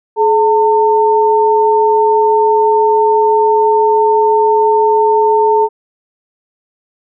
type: tone pair together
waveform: sine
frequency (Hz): 426.2 / 903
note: G#4 / A5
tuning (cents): +45 / +45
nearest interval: octave + minor second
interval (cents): 1300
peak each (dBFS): -10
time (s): 0.16-5.69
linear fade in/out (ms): 50
effects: none